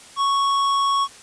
sine tone with tanh clipping, 1108.7 Hz, C#6, in tune, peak -19 dBFS, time 0.16-1.08 s, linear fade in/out 50 ms, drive 14 dB, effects white hiss -44 dBFS RMS until 1.22 s + resampled to 22050 Hz

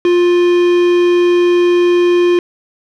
triangle tone with quantisation, 351.8 Hz, F4, 13 cents sharp, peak -6 dBFS, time 0.05-2.39 s, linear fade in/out 2 ms, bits 3, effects low-pass 3000 Hz 12 dB/octave

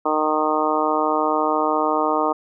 harmonic tone, 154.1 Hz, D#3, 16 cents flat, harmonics 2 / 3 / 4 / 5 / 6 / 7 / 8, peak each -25 / -25 / -25 / -25 / -25 / -25 / -25 dBFS, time 0.05-2.33 s, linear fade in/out 10 ms, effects none

